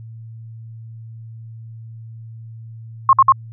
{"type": "tone bursts", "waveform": "sine", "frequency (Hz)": 1074, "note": "C6", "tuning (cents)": 45, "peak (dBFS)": -6, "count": 3, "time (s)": [3.09, 3.322], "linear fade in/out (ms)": 2, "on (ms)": 40, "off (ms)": 56, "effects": ["added 113 Hz sine -33 dBFS peak until 3.52 s"]}